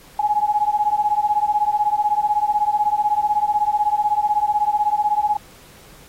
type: beating tone pair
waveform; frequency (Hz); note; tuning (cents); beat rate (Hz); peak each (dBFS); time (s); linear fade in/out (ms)
sine; 830.6 / 846.6; G#5 / G#5; 0 / +33; 16; -19; 0.19-5.37; 5
effects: pink hiss -47 dBFS RMS until 6.08 s + AAC 48 kbps